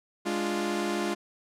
sawtooth chord, D diminished, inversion second, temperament equal, 207.7 / 293.7 / 349.2 Hz, Ab3 / D4 / F4, 0 / 0 / 0 cents, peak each -28 / -31 / -26 dBFS, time 0.25-1.15 s, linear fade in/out 20 ms, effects low-pass 10000 Hz 12 dB/octave

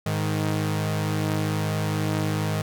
sawtooth tone pair together, 104.53 / 156.2 Hz, G#2 / D#3, +12 / +7 cents, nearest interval perfect fifth, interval 695 cents, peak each -22 dBFS, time 0.06-2.62 s, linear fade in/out 5 ms, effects none

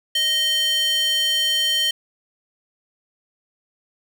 square tone with high-pass filter, 622.3 Hz, D#5, in tune, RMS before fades -20 dBFS, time 0.15-1.91 s, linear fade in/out 5 ms, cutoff 2800 Hz, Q 6.6, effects none

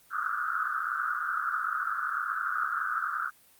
white band-pass noise, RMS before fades -31 dBFS, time 0.1-3.31 s, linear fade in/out 50 ms, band 1200 to 1500 Hz, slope 96 dB/octave, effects white hiss -60 dBFS RMS until 3.59 s + Opus 32 kbps

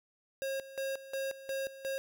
square tone with tremolo, 540 Hz, C#5, 45 cents flat, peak -34 dBFS, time 0.42-1.98 s, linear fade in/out 0 ms, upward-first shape square, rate 2.8 Hz, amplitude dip 80%, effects none

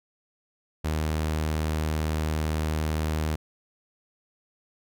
sawtooth tone, 77.78 Hz, D#2, in tune, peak -21 dBFS, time 0.84-3.36 s, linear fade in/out 10 ms, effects none

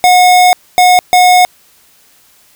square tone bursts at uneven times, 726 Hz, F#5, 33 cents flat, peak -4 dBFS, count 3, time 0.04-0.53 / 0.78-0.99 / 1.13-1.45 s, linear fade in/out 0 ms, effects white hiss -47 dBFS RMS until 2.55 s

